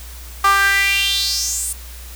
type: tone with high-pass filter sweep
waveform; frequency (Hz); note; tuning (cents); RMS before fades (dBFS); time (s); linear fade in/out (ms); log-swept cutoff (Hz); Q
sawtooth; 394.7; G4; +12; -17; 0.44-1.73; 5; 1100 to 9500; 4.9
effects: added 60 Hz sine -33 dBFS peak until 2.15 s + white hiss -39 dBFS RMS until 2.15 s